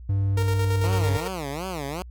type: tone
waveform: triangle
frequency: 98.4 Hz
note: G2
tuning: 7 cents sharp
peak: -18 dBFS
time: 0.09-1.17 s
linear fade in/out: 5 ms
type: tone with tremolo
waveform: sawtooth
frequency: 462.3 Hz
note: A#4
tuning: 14 cents flat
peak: -23 dBFS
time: 0.37-1.28 s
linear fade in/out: 5 ms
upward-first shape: square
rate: 9 Hz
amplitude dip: 45%
type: tone with vibrato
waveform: 10% pulse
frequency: 161.9 Hz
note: E3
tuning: 31 cents flat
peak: -21 dBFS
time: 0.84-2.02 s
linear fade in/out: 0 ms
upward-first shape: sine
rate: 2.7 Hz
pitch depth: 280 cents each way
effects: added 60 Hz sine -38 dBFS peak until 2.1 s

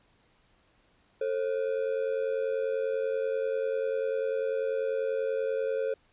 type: ring-modulated tone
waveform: triangle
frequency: 490.3 Hz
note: B4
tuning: 13 cents flat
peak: -22 dBFS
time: 1.21-5.94 s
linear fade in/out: 5 ms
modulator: 45.1 Hz
effects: pink hiss -66 dBFS RMS until 6.12 s + resampled to 8000 Hz

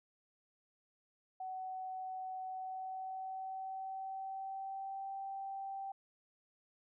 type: tone with pitch glide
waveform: sine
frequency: 751 to 780.2 Hz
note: F#5 to G5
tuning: +26 to -8 cents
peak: -40 dBFS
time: 1.4-5.92 s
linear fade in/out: 5 ms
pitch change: +66 cents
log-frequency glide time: 2.46-5.13 s
effects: none

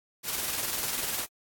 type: noise with tremolo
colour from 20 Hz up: white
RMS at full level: -30 dBFS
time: 0.23-1.27 s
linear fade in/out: 50 ms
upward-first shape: square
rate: 20 Hz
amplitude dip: 35%
effects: AAC 64 kbps

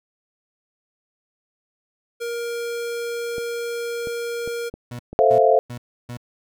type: tone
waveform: square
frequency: 470.4 Hz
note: A#4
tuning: 16 cents sharp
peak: -26 dBFS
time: 2.2-4.7 s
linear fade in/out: 20 ms
type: clicks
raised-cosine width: 2 ms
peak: -21 dBFS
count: 5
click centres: 3.382 / 4.072 / 4.476 / 4.74 / 5.13 s
type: tone bursts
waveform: 30% pulse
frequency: 121.2 Hz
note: B2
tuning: 32 cents flat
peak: -28 dBFS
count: 4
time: 4.91-6.172 s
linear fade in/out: 5 ms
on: 83 ms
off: 310 ms
type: chord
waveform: sine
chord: F major seventh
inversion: first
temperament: equal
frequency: 440 / 523.3 / 659.3 / 698.5 Hz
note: A4 / C5 / E5 / F5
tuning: 0 / 0 / 0 / 0 cents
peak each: -18 dBFS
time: 5.19-5.59 s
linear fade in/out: 0 ms
effects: none

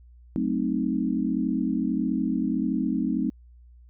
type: chord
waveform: sine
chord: F# diminished seventh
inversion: none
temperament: equal with one note detuned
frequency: 186.5 / 220 / 261.6 / 311.1 Hz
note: F#3 / A3 / C4 / Eb4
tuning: +14 / 0 / 0 / 0 cents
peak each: -30 / -28 / -27 / -29 dBFS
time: 0.36-3.3 s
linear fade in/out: 0 ms
effects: added 60 Hz sine -48 dBFS peak until 3.89 s

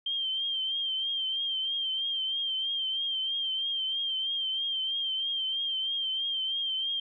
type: tone with vibrato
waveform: sine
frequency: 3159 Hz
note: G7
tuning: 13 cents sharp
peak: -28 dBFS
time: 0.06-7 s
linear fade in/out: 5 ms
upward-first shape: triangle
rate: 3.1 Hz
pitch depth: 57 cents each way
effects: none

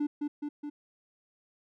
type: tone with echo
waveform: triangle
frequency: 293.7 Hz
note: D4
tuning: in tune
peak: -24 dBFS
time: 0-0.07 s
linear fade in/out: 10 ms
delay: 210 ms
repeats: 3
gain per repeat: -3 dB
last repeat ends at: 0.7 s
effects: tanh soft clip ceiling -21 dBFS

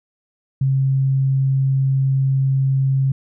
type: tone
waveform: sine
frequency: 134.6 Hz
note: C3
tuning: 49 cents sharp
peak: -14 dBFS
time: 0.61-3.12 s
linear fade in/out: 5 ms
effects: none

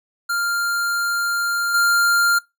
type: tone with level steps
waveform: square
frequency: 1396.9 Hz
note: F6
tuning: in tune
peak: -20 / -15 dBFS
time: 0.29-2.39 s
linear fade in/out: 10 ms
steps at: 1.74 s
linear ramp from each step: 5 ms
effects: noise-tail reverb RT60 0.2 s tail -22 dB re dry

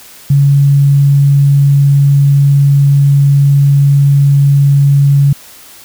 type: tone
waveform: sine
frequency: 140.7 Hz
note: C#3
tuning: 26 cents sharp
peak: -4 dBFS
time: 0.3-5.33 s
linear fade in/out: 5 ms
effects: white hiss -36 dBFS RMS until 5.84 s

